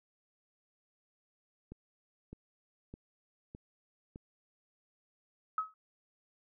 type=click train; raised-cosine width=3 ms; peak=-33 dBFS; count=5; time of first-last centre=1.72-4.159 s; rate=1.64 Hz
type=tone with exponential decay; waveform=sine; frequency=1279 Hz; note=D#6; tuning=47 cents sharp; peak=-26 dBFS; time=5.58-5.74 s; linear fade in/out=2 ms; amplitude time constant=33 ms
effects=none